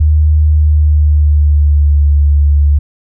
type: tone with pitch glide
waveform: sine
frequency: 76.4 to 72.53 Hz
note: D#2 to D2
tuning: -31 to -21 cents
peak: -5 dBFS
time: 0-2.79 s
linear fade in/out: 10 ms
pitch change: -90 cents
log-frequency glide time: 0.43-2.08 s
effects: none